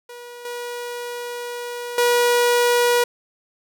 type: tone with level steps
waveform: sawtooth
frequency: 482.9 Hz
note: B4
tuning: 39 cents flat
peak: -32 / -24 / -11 dBFS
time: 0.09-3.04 s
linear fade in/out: 5 ms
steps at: 0.45 / 1.98 s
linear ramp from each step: 2 ms
effects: none